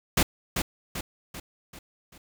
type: noise with echo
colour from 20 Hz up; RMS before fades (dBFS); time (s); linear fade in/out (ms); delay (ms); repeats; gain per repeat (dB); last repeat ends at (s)
pink; -21; 0.17-0.23; 5; 390; 5; -6; 2.18
effects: none